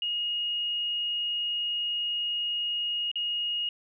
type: tone with dropouts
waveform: sine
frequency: 2870 Hz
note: F7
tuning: 47 cents sharp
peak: -27 dBFS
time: 0.02-3.69 s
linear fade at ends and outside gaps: 2 ms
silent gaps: 3.115-3.156 s
effects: none